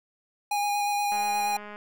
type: tone with vibrato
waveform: square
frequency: 820 Hz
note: G#5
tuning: 22 cents flat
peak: -25 dBFS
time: 0.51-1.57 s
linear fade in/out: 5 ms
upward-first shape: square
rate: 8.4 Hz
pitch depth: 9 cents each way
type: click train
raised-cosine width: 0.5 ms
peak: -27 dBFS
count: 134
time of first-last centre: 1.12-1.759 s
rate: 208 Hz
effects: none